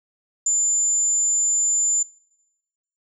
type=tone; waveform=sine; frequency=7120 Hz; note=A8; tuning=20 cents sharp; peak=-15 dBFS; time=0.46-2.03 s; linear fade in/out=5 ms; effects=noise-tail reverb RT60 1.0 s tail -26 dB re dry + tanh soft clip ceiling -15 dBFS